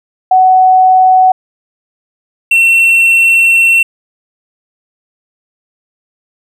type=tone pair in turn; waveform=sine / triangle; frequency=747 / 2709 Hz; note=F#5 / E7; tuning=+16 / +47 cents; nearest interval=octave + minor seventh; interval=2231 cents; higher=second; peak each=-3 dBFS; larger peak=neither; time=0.31-1.32 / 2.51-3.83 s; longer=second; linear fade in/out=5 ms; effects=none